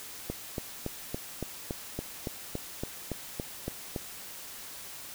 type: click train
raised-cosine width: 2 ms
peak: -19 dBFS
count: 14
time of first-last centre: 0.3-3.962 s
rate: 3.55 Hz
effects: white hiss -44 dBFS RMS until 5.14 s